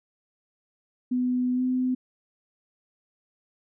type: tone with pitch glide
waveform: sine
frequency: 250 to 254.5 Hz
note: B3 to C4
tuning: +21 to -48 cents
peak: -22 dBFS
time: 1.11-1.95 s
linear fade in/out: 10 ms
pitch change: +31 cents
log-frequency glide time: 1.54-1.62 s
effects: none